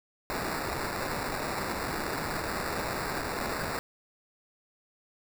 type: noise with sample-and-hold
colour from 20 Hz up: violet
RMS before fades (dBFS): -33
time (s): 0.3-3.79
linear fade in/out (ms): 0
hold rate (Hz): 3150
effects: none